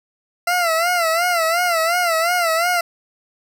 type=tone with vibrato; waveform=20% pulse; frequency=681 Hz; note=F5; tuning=44 cents flat; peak=-11 dBFS; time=0.47-2.81 s; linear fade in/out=5 ms; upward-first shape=sine; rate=2.8 Hz; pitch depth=100 cents each way; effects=none